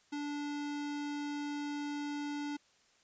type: tone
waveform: square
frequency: 291.1 Hz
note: D4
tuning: 15 cents flat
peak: -37 dBFS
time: 0.12-2.57 s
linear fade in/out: 10 ms
effects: white hiss -68 dBFS RMS until 3.03 s + resampled to 16000 Hz